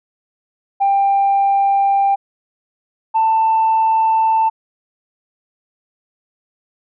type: tone pair in turn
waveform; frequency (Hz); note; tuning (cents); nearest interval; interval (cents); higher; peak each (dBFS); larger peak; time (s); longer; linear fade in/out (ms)
sine; 792 / 889; G5 / A5; +18 / +18; major second; 200; second; -10; neither; 0.8-2.16 / 3.14-4.5; neither; 20
effects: tanh soft clip ceiling -8 dBFS